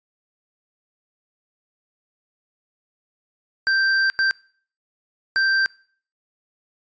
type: tone bursts at uneven times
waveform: square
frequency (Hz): 1568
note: G6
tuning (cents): 0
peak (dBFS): -17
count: 3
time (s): 3.67-4.1 / 4.19-4.31 / 5.36-5.66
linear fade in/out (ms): 0
effects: noise-tail reverb RT60 0.5 s tail -24 dB re dry + resampled to 16000 Hz